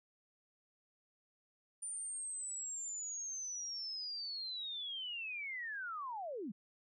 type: linear sweep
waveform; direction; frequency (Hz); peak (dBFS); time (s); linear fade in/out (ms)
sine; down; 9220 to 174.61; -40; 1.82-6.52; 10
effects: none